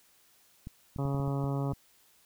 clicks, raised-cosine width 5 ms, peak -28 dBFS, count 8, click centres 0.671 / 0.962 / 1.054 / 1.147 / 1.199 / 1.278 / 1.441 / 1.733 s
harmonic tone, 138.9 Hz, C#3, 4 cents sharp, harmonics 1 / 2 / 3 / 4 / 5 / 6 / 7 / 8 / 9, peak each -30 / -36 / -40 / -42 / -44 / -46 / -47 / -48 / -49 dBFS, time 0.98-1.73 s, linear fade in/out 10 ms
effects white hiss -64 dBFS RMS until 2.25 s

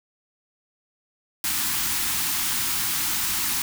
white band-stop noise, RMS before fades -25 dBFS, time 1.44-3.62 s, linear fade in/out 2 ms, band 350 to 800 Hz, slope 48 dB/octave, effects none

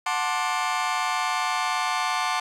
sawtooth chord, D dominant seventh, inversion first, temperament just, 734.2 / 881 / 1057.2 / 1174.7 Hz, F#5 / A5 / C6 / D6, -14 / +2 / +18 / 0 cents, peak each -25 dBFS, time 0.06-2.4 s, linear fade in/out 5 ms, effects low-pass 7000 Hz 12 dB/octave + 9-bit

